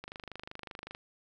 click train, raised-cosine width 0.3 ms, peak -26 dBFS, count 24, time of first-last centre 0.04-0.949 s, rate 25.3 Hz, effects none

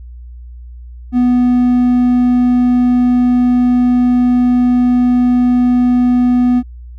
triangle tone, 246.9 Hz, B3, in tune, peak -6 dBFS, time 1.12-6.63 s, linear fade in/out 50 ms, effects added 60 Hz sine -29 dBFS peak until 6.98 s

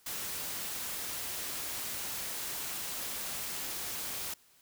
white noise, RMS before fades -38 dBFS, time 0.06-4.34 s, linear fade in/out 5 ms, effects white hiss -64 dBFS RMS until 4.61 s

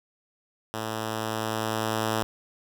5% pulse tone with level ramp, 110 Hz, A2, in tune, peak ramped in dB -19 to -13 dBFS, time 0.74-2.23 s, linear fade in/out 0 ms, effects none

